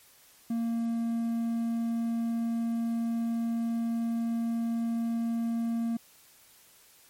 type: tone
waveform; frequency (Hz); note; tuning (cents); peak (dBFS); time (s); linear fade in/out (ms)
triangle; 230.9; A#3; -16; -25; 0.5-5.97; 5
effects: white hiss -58 dBFS RMS until 7.09 s + MP3 64 kbps